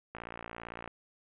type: click train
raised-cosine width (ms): 0.5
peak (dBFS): -26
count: 43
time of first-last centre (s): 0.15-0.877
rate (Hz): 57.8
effects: resampled to 8000 Hz + 10-bit